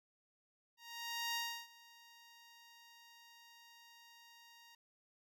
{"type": "tone with ADSR envelope", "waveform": "10% pulse", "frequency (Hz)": 935, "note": "A#5", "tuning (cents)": 5, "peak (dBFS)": -28, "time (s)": [0.77, 4.75], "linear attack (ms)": 580, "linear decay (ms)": 320, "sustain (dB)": -23, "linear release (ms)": 3, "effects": []}